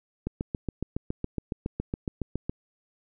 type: click train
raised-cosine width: 3 ms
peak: -16 dBFS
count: 17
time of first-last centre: 0.27-2.495 s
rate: 7.19 Hz
effects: none

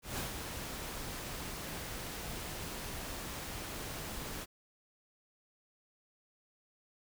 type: noise with ADSR envelope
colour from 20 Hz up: pink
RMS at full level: -37 dBFS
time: 0.02-4.46 s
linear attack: 160 ms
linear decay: 140 ms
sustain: -5 dB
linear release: 33 ms
effects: none

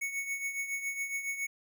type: tone with tremolo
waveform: square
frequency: 2217 Hz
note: C#7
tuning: in tune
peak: -31 dBFS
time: 0.01-1.47 s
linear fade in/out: 10 ms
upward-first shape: triangle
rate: 7.2 Hz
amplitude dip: 70%
effects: none

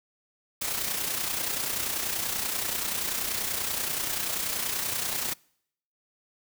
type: noise with amplitude modulation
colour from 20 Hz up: white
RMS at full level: -28 dBFS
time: 0.61-5.34 s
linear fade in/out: 10 ms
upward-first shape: sine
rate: 30.4 Hz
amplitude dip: 50%
effects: noise-tail reverb RT60 0.7 s tail -26 dB re dry

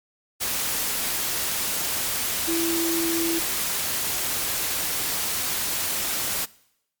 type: tone in noise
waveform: sine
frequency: 333.1 Hz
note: E4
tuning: 18 cents sharp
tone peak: -23 dBFS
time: 2.47-3.4 s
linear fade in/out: 20 ms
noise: white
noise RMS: -26 dBFS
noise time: 0.4-6.46 s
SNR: 0 dB
effects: noise-tail reverb RT60 0.8 s tail -22 dB re dry + MP3 96 kbps

